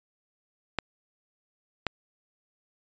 clicks, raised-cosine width 0.3 ms, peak -10 dBFS, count 2, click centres 0.787 / 1.867 s, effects resampled to 16000 Hz

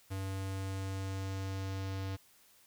square tone with low-pass filter sweep, 96.3 Hz, G2, 30 cents flat, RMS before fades -38 dBFS, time 0.1-2.17 s, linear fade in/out 20 ms, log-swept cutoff 12000 to 4800 Hz, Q 1.3, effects white hiss -64 dBFS RMS until 2.66 s

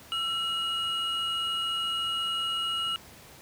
triangle tone pair together, 1343 / 2884 Hz, E6 / F#7, +32 / -45 cents, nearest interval octave + minor second, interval 1323 cents, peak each -32 / -27 dBFS, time 0.12-2.96 s, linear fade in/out 0 ms, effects pink hiss -50 dBFS RMS until 3.41 s + high-pass 60 Hz 12 dB/octave

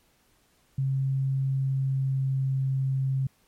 sine tone with pitch glide, 134.6 to 133.75 Hz, C3 to C3, +49 to +38 cents, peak -23 dBFS, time 0.78-3.27 s, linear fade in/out 5 ms, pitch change -11 cents, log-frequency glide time 1.5-2.48 s, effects pink hiss -65 dBFS RMS until 3.47 s + MP3 64 kbps

